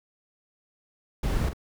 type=noise with echo; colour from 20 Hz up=brown; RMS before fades=-26 dBFS; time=1.23-1.49 s; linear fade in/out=5 ms; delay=44 ms; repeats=1; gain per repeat=-8 dB; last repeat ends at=1.534 s; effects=none